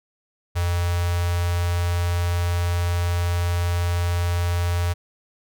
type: tone with notch filter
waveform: square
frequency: 87.31 Hz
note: F2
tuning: in tune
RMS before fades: -22 dBFS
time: 0.55-4.94 s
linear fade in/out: 20 ms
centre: 280 Hz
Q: 0.74
effects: none